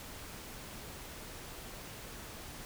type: silence
effects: pink hiss -47 dBFS RMS until 2.65 s